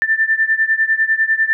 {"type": "beating tone pair", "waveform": "sine", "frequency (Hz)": [1774, 1784], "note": ["A6", "A6"], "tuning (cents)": [14, 23], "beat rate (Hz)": 10, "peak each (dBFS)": [-15, -17], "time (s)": [0.02, 1.53], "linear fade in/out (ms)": 0, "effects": []}